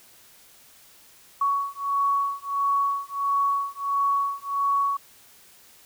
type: beating tone pair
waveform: sine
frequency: 1118 / 1119.5 Hz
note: C#6 / C#6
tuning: +14 / +17 cents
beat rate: 1.5 Hz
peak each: -25 dBFS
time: 1.41-4.97 s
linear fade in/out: 5 ms
effects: white hiss -53 dBFS RMS until 5.85 s